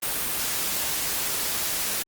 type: noise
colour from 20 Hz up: white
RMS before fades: -27 dBFS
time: 0.02-2.03 s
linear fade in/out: 10 ms
effects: Opus 32 kbps